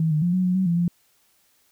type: tone with pitch steps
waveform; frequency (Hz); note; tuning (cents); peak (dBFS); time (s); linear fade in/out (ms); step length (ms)
sine; 160.8 / 152.4 / 175.2 / 184.4 / 181.4 / 188.5 / 170.5 / 173.5; E3 / D#3 / F3 / F#3 / F#3 / F#3 / F3 / F3; -43 / -36 / +6 / -6 / -34 / +32 / -41 / -11; -18; 0-0.88; 2; 110
effects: white hiss -63 dBFS RMS until 1.71 s